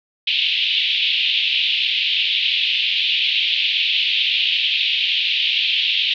pink band-pass noise, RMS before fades -19 dBFS, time 0.27-6.14 s, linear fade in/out 5 ms, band 2600 to 3700 Hz, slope 48 dB/octave, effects none

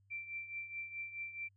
sine tone with tremolo, 2349 Hz, D7, in tune, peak -38 dBFS, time 0.1-1.49 s, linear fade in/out 20 ms, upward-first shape triangle, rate 4.7 Hz, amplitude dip 75%, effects added 98 Hz sine -67 dBFS peak until 1.56 s

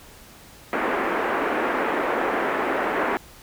pink band-pass noise, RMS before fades -24 dBFS, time 0.73-3.17 s, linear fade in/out 0 ms, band 290 to 2000 Hz, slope 24 dB/octave, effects pink hiss -47 dBFS RMS until 3.42 s

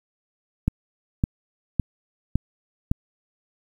click train, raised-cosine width 5 ms, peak -7 dBFS, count 5, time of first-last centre 0.68-2.915 s, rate 1.79 Hz, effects 8-bit

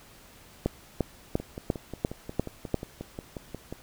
two click trains, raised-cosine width 2 ms, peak -11 / -22 dBFS, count 7 / 14, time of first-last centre 0.66-2.743 / 1.4-3.726 s, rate 2.88 / 5.59 Hz, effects pink hiss -53 dBFS RMS until 3.82 s

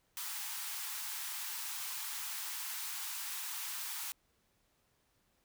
white high-pass noise, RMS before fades -41 dBFS, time 0.17-4.12 s, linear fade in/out 0 ms, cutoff 790 Hz, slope 96 dB/octave, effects pink hiss -75 dBFS RMS until 5.44 s

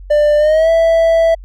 triangle tone with pitch glide, 594 to 659.1 Hz, D5 to E5, +20 to 0 cents, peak -6 dBFS, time 0.1-1.35 s, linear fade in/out 10 ms, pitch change +180 cents, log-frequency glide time 0.38-0.7 s, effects added 46 Hz sine -30 dBFS peak until 1.44 s

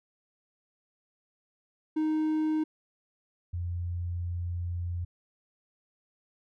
triangle / sine tone pair in turn, 311.1 / 87.3 Hz, D#4 / F2, 0 / 0 cents, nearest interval octave + minor seventh, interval 2200 cents, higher first, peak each -23 / -30 dBFS, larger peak first, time 1.96-2.64 / 3.53-5.05 s, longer second, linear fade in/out 10 ms, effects none

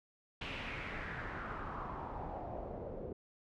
pink noise with low-pass filter sweep, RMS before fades -43 dBFS, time 0.41-3.13 s, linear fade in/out 5 ms, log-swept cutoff 2900 to 470 Hz, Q 3.2, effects none

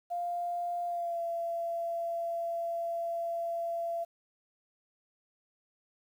sine tone with pitch glide, 698.5 to 677.4 Hz, F5 to E5, 0 to +47 cents, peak -31 dBFS, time 0.1-4.05 s, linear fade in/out 20 ms, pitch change -53 cents, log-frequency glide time 0.86-1.21 s, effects 10-bit

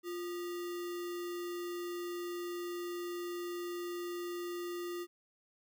sine tone with sample-and-hold, 350 Hz, F4, 4 cents sharp, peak -37 dBFS, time 0.03-5.07 s, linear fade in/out 50 ms, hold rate 1575 Hz, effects none

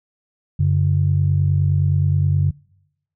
sine tone pair together, 93.94 / 143.5 Hz, F#2 / D3, +27 / -40 cents, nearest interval perfect fifth, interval 733 cents, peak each -16 dBFS, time 0.59-2.51 s, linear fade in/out 10 ms, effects noise-tail reverb RT60 0.9 s tail -26 dB re dry + tanh soft clip ceiling -6 dBFS

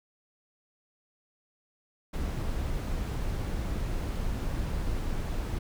brown noise, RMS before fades -31 dBFS, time 2.13-5.59 s, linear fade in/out 10 ms, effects none

